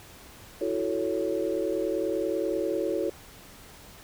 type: chord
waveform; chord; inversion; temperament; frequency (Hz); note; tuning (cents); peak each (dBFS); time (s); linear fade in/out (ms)
sine; F# minor seventh; third; equal with one note detuned; 329.6 / 370 / 440 / 557.6; E4 / F#4 / A4 / C#5; 0 / 0 / 0 / +10; -31; 0.61-3.1; 5
effects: pink hiss -49 dBFS RMS until 4.03 s